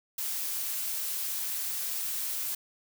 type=noise; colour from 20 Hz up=blue; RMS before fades=-33 dBFS; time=0.18-2.55 s; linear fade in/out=5 ms; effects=none